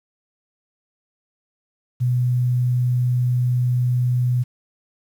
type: tone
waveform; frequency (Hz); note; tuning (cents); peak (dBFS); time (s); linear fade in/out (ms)
sine; 124.1; B2; +9; -16; 2-4.44; 20
effects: 8-bit